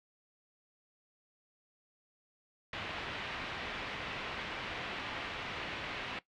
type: low-pass noise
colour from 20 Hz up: white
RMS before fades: -41 dBFS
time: 2.73-6.19 s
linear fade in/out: 2 ms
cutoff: 3100 Hz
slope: 24 dB/octave
effects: noise-tail reverb RT60 0.1 s tail -17 dB re dry